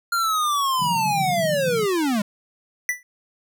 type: linear sweep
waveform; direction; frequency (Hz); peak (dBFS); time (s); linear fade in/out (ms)
square; down; 1402 to 196; -20; 0.12-2.22; 5
type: band-pass noise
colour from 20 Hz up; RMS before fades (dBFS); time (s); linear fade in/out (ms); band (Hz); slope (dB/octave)
pink; -30; 0.79-1.86; 20; 140 to 190; 48
type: tone with exponential decay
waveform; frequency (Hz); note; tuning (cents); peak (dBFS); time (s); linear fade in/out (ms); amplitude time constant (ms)
square; 1975.5; B6; 0; -17; 2.89-3.03; 1; 30
effects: none